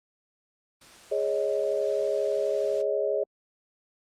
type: noise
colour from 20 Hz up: white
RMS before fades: -48 dBFS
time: 0.81-2.82 s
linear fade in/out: 5 ms
type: chord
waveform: sine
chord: Ab suspended fourth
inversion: none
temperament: equal with one note detuned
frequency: 415.3 / 554.4 / 626.6 Hz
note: Ab4 / Db5 / Eb5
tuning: 0 / 0 / +12 cents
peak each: -28 / -28 / -29 dBFS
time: 1.11-3.24 s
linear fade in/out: 10 ms
effects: low-pass 7000 Hz 12 dB/octave + Opus 24 kbps